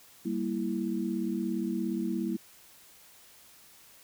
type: chord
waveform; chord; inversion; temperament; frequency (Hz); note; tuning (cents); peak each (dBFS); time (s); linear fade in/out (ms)
sine; E diminished; first; equal; 196 / 233.1 / 329.6; G3 / Bb3 / E4; 0 / 0 / 0; -33; 0.25-2.37; 10
effects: white hiss -56 dBFS RMS until 4.03 s